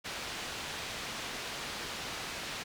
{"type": "low-pass noise", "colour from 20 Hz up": "white", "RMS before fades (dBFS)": -40, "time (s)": [0.04, 2.64], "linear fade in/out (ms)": 20, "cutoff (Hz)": 4100, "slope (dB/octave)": 12, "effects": []}